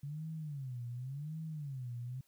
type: tone with vibrato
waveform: sine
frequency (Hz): 138.59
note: C#3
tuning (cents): 0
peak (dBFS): -39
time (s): 0.03-2.21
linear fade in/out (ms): 5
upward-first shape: sine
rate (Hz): 0.9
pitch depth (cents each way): 250
effects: white hiss -73 dBFS RMS until 2.27 s